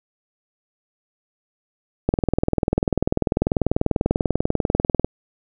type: click train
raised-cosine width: 2 ms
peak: -4 dBFS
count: 61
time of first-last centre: 2.09-5.046 s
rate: 20.3 Hz
effects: none